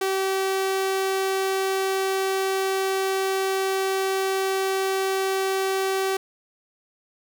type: tone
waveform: sawtooth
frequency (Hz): 384.2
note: G4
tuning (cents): -35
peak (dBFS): -18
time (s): 0.01-6.17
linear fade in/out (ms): 5
effects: none